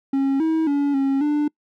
triangle tone with pitch steps, 272.5 / 320.6 / 284.6 / 272.4 / 296.1 Hz, C#4 / E4 / C#4 / C#4 / D4, -29 / -48 / +46 / -30 / +14 cents, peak -15 dBFS, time 0.13-1.48 s, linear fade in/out 5 ms, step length 270 ms, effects noise-tail reverb RT60 0.1 s tail -26 dB re dry

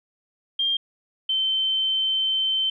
sine tone pair in turn, 3197 / 3092 Hz, G7 / G7, +33 / -24 cents, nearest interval minor second, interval 57 cents, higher first, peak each -20 dBFS, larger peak neither, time 0.59-0.77 / 1.29-2.7 s, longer second, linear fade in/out 5 ms, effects none

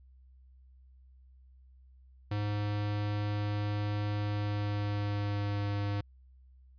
square tone with pitch glide, 103.8 to 101.84 Hz, G#2 to G#2, 0 to -33 cents, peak -31 dBFS, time 2.31-6.01 s, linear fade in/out 5 ms, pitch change -33 cents, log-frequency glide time 4.28-5.76 s, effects added 64 Hz sine -55 dBFS peak until 6.78 s + resampled to 11025 Hz

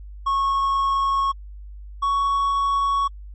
triangle tone pair in turn, 1098 / 1115.3 Hz, C#6 / C#6, -17 / +10 cents, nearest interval unison, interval 27 cents, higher second, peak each -16 / -16 dBFS, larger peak neither, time 0.26-1.32 / 2.02-3.08 s, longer neither, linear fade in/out 10 ms, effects added 50 Hz sine -35 dBFS peak until 3.34 s + MP3 32 kbps

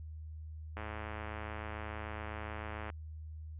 click train, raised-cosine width 0.5 ms, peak -27 dBFS, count 229, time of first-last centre 0.77-2.901 s, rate 107 Hz, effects added 78 Hz sine -43 dBFS peak until 3.59 s + resampled to 8000 Hz

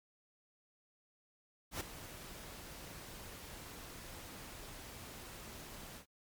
pink noise with ADSR envelope, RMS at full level -38 dBFS, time 1.71-6.06 s, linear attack 95 ms, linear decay 9 ms, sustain -12 dB, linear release 95 ms, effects MP3 96 kbps

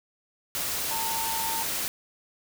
sine tone in noise, 900 Hz, A5, 39 cents sharp, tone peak -31 dBFS, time 0.91-1.63 s, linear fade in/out 0 ms, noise white, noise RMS -30 dBFS, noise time 0.55-1.88 s, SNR -4 dB, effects none

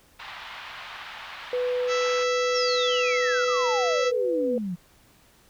pink band-pass noise, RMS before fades -40 dBFS, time 0.19-2.24 s, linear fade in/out 10 ms, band 860 to 3700 Hz, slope 24 dB/octave
sine tone, 496.2 Hz, B4, 8 cents sharp, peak -23 dBFS, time 1.53-4.58 s, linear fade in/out 2 ms
harmonic tone, 660 Hz, E5, 2 cents sharp, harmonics 2 / 3 / 4 / 5 / 6 / 7 / 8 / 9 / 10, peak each -29 / -33 / -35 / -37 / -39 / -40 / -41 / -42 / -43 dBFS, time 1.87-4.12 s, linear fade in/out 50 ms
sine exponential sweep, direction down, 5700 to 168.5 Hz, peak -27 dBFS, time 2.54-4.76 s, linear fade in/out 20 ms
effects pink hiss -58 dBFS RMS until 5.49 s

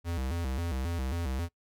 square tone with vibrato, 74.6 Hz, D2, 28 cents sharp, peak -31 dBFS, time 0.04-1.49 s, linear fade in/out 50 ms, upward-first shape square, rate 3.7 Hz, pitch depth 230 cents each way, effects noise-tail reverb RT60 0.1 s tail -22 dB re dry

